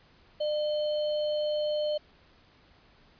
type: tone with sample-and-hold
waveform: sine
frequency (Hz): 602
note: D5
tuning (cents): +43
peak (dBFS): -26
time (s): 0.4-1.98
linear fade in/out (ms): 10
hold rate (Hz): 3675
effects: pink hiss -60 dBFS RMS until 3.19 s + resampled to 11025 Hz